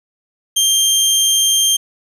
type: tone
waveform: 20% pulse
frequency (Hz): 3178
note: G7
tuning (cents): +23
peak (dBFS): -6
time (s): 0.56-1.77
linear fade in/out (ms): 10
effects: resampled to 32000 Hz + 7-bit